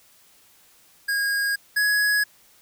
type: tone pair in turn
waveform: square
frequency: 1634 / 1675.1 Hz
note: G#6 / G#6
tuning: -29 / +14 cents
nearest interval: unison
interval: 43 cents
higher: second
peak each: -22 / -19 dBFS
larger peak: second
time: 1.08-1.56 / 1.76-2.24 s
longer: neither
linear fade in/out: 10 ms
effects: white hiss -56 dBFS RMS until 2.61 s